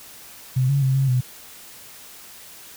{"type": "tone with pitch steps", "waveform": "sine", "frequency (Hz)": [129, 140, 132.3, 135.2, 126.2], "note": ["C3", "C#3", "C3", "C#3", "B2"], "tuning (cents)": [-24, 18, 20, -43, 38], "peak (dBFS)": -16, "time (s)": [0.56, 1.21], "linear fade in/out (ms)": 10, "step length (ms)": 130, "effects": ["white hiss -43 dBFS RMS until 2.76 s"]}